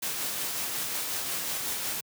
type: noise with tremolo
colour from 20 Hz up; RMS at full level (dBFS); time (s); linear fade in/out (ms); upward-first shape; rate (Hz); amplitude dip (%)
white; -31; 0.02-2.01; 10; sine; 5.5; 25
effects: high-pass 100 Hz 12 dB/octave